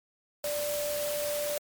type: tone in noise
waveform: sine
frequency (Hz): 587.3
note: D5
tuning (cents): 0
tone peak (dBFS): -30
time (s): 0.44-1.58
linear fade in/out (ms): 2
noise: white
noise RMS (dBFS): -36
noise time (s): 0.44-1.58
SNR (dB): +3
effects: MP3 96 kbps